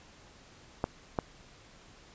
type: clicks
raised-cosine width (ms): 1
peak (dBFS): -14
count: 2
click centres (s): 0.841 / 1.188
effects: pink hiss -56 dBFS RMS until 2.14 s + resampled to 16000 Hz